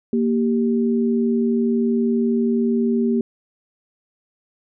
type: tone pair together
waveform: sine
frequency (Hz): 233.1 / 392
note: A#3 / G4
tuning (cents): 0 / 0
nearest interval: major sixth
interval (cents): 900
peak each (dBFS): -17 / -22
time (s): 0.13-3.21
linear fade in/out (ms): 2
effects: none